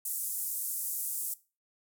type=band-pass noise; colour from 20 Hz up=white; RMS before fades=-35 dBFS; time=0.05-1.34 s; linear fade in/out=5 ms; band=8200 to 15000 Hz; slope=24 dB/octave; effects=noise-tail reverb RT60 0.3 s tail -18 dB re dry